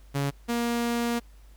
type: tone pair in turn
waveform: sawtooth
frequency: 140.4 / 236.3 Hz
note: C#3 / A#3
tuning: +22 / +24 cents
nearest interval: major sixth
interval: 902 cents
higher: second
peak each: -21 dBFS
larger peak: neither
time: 0.14-0.31 / 0.48-1.2 s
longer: second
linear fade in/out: 20 ms
effects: added 50 Hz sine -48 dBFS peak until 1.56 s + pink hiss -62 dBFS RMS until 1.56 s